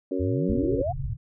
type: harmonic tone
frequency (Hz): 92.5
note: F#2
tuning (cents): 0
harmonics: 3 / 4 / 5 / 6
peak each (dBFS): -28 / -30 / -32 / -34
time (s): 0.11-0.82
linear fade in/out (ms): 5
type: exponential sweep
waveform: sine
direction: up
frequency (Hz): 77.78 to 763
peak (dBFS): -25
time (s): 0.19-0.93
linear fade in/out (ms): 20
type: low-pass noise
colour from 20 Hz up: white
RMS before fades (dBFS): -31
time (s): 0.48-1.17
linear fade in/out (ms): 20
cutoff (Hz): 140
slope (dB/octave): 96
effects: none